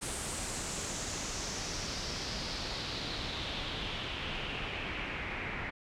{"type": "noise with low-pass filter sweep", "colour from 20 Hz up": "pink", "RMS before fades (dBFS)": -38, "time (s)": [0.01, 5.71], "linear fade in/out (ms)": 20, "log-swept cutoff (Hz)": [9000, 2100], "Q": 3.3, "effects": []}